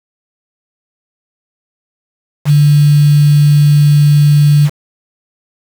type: tone with quantisation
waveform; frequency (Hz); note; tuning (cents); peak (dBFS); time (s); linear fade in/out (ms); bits
sine; 146.7; D3; -2; -4; 2.45-4.7; 50; 4
effects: none